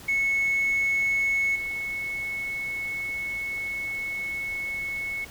sine tone with level steps, 2200 Hz, C#7, 14 cents flat, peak -20 / -28 dBFS, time 0.08-5.25 s, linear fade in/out 10 ms, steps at 1.55 s, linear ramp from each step 10 ms, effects tanh soft clip ceiling -18 dBFS + pink hiss -45 dBFS RMS until 5.3 s

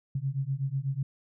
sine beating tone pair, 132.3 / 140.4 Hz, C3 / C#3, +20 / +22 cents, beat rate 8.1 Hz, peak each -31 / -31 dBFS, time 0.15-1.03 s, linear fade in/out 5 ms, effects none

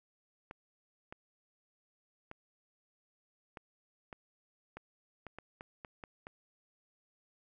clicks, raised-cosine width 0.5 ms, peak -30 dBFS, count 12, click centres 0.511 / 1.125 / 2.314 / 3.572 / 4.128 / 4.77 / 5.267 / 5.386 / 5.609 / 5.848 / 6.038 / 6.269 s, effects none

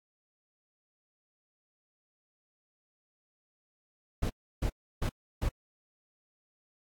brown noise bursts, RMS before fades -29 dBFS, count 4, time 4.22-5.492 s, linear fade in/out 10 ms, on 78 ms, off 320 ms, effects AAC 64 kbps

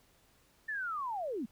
sine linear sweep, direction down, 1801 to 195.1 Hz, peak -34 dBFS, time 0.68-1.46 s, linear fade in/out 10 ms, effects pink hiss -67 dBFS RMS until 1.51 s

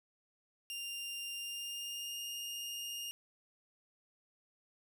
sawtooth tone with pitch glide, 2794 to 2831 Hz, F7 to F7, 0 to +23 cents, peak -37 dBFS, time 0.7-3.11 s, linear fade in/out 0 ms, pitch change +23 cents, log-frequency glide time 1.34-2.18 s, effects none

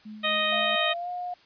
sine tone with tremolo, 213.9 Hz, A3, 49 cents flat, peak -37 dBFS, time 0.05-0.76 s, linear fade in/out 10 ms, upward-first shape sine, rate 4.3 Hz, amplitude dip 40%
harmonic tone, 622.3 Hz, D#5, in tune, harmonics 1 / 2 / 3 / 4 / 5 / 6, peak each -30 / -30 / -30 / -30 / -30 / -30 dBFS, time 0.23-0.94 s, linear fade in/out 20 ms
sine tone with pitch glide, 682 to 715.5 Hz, F5 to F5, -41 to +42 cents, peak -30 dBFS, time 0.52-1.34 s, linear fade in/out 5 ms, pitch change +83 cents, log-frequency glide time 0.94-1.09 s
effects white hiss -57 dBFS RMS until 1.45 s + resampled to 11025 Hz

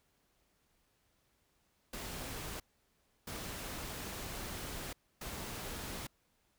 pink noise bursts at uneven times, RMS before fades -43 dBFS, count 3, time 1.93-2.6 / 3.27-4.93 / 5.21-6.07 s, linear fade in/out 5 ms, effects pink hiss -75 dBFS RMS until 6.58 s

